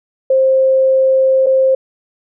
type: tone with dropouts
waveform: sine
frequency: 528 Hz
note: C5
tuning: 16 cents sharp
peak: -8 dBFS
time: 0.3-1.75 s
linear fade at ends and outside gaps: 5 ms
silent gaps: 1.462-1.466 s
effects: none